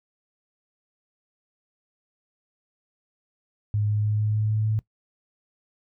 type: tone with pitch steps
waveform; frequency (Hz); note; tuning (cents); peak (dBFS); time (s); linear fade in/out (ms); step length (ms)
sine; 104.6 / 105.27 / 105.94 / 106.61 / 107.29 / 107.98 / 108.66; G#2 / G#2 / G#2 / G#2 / A2 / A2 / A2; +13 / +24 / +35 / +46 / -43 / -32 / -21; -21; 3.74-4.79; 0; 150
effects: noise-tail reverb RT60 0.1 s tail -20 dB re dry